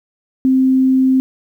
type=tone; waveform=sine; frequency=261.6 Hz; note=C4; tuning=in tune; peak=-9 dBFS; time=0.45-1.2 s; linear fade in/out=0 ms; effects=8-bit